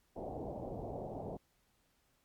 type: low-pass noise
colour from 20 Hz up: white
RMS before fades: -43 dBFS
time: 0.16-1.37 s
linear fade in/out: 5 ms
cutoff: 770 Hz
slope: 48 dB/octave
effects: pink hiss -75 dBFS RMS until 2.24 s + Opus 48 kbps